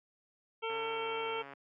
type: harmonic tone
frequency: 450.8 Hz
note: A4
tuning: 42 cents sharp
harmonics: 1 / 2 / 3 / 5 / 6 / 7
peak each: -37 / -40 / -42 / -44 / -45 / -45 dBFS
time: 0.62-1.43 s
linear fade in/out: 20 ms
type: click train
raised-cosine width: 0.5 ms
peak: -33 dBFS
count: 117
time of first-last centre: 0.7-1.535 s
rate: 139 Hz
effects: high-pass 200 Hz 12 dB/octave